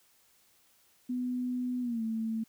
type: tone with pitch glide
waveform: sine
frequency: 249.3 to 223.4 Hz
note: B3 to A3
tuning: +16 to +27 cents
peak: -30 dBFS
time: 1.09-2.44 s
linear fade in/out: 10 ms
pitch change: -189 cents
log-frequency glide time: 1.81-2.02 s
effects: white hiss -66 dBFS RMS until 2.48 s